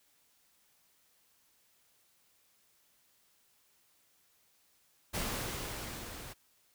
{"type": "noise with level ramp", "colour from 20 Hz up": "pink", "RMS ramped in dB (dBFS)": [-35, -47], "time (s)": [5.13, 6.34], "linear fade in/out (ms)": 20, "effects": ["white hiss -70 dBFS RMS until 6.74 s"]}